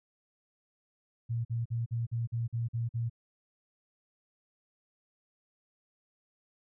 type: tone bursts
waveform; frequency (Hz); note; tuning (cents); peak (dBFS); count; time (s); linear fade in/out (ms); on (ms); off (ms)
sine; 116.54; A#2; 0; -29; 9; 1.29-3.098; 20; 160; 46
effects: none